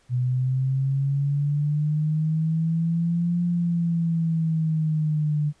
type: linear two-way sweep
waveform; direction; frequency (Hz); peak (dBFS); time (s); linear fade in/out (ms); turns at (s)
sine; up then down; 123.6 to 174.61 to 147.8; -20; 0.09-5.53; 50; 3.43
effects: pink hiss -62 dBFS RMS until 5.6 s + resampled to 22050 Hz